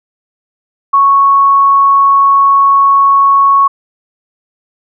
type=tone; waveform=sine; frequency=1107 Hz; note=C#6; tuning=3 cents flat; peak=-4 dBFS; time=0.93-3.68 s; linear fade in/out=10 ms; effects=none